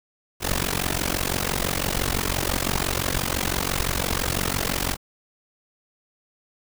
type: noise with amplitude modulation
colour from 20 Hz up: pink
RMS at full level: -21 dBFS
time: 0.4-4.97 s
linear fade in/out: 50 ms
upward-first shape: sine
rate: 45.9 Hz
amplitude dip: 95%
effects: none